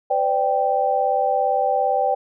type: chord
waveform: sine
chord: C suspended second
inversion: none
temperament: equal with one note detuned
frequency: 509.8 / 587.3 / 784 Hz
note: C5 / D5 / G5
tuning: -45 / 0 / 0 cents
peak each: -23 / -23 / -19 dBFS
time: 0.1-2.15 s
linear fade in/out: 10 ms
effects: none